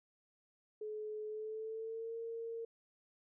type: tone with pitch glide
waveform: sine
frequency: 427.6 to 458.3 Hz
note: A4 to A#4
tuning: -49 to -29 cents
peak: -40 dBFS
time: 0.81-2.65 s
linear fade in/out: 5 ms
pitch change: +120 cents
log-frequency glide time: 1.27-2.16 s
effects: none